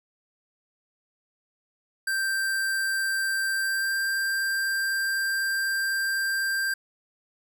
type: tone with pitch glide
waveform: square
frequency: 1571 to 1581 Hz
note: G6 to G6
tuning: +3 to +14 cents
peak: -25 dBFS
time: 2.07-6.74 s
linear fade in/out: 5 ms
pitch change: +11 cents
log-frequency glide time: 3.52-3.98 s
effects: none